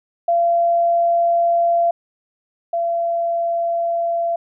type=tone pair in turn; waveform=sine; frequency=684 / 679.7 Hz; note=F5 / F5; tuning=-36 / -47 cents; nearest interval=unison; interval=11 cents; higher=first; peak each=-13 / -17 dBFS; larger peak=first; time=0.28-1.91 / 2.73-4.36 s; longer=neither; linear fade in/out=5 ms; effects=none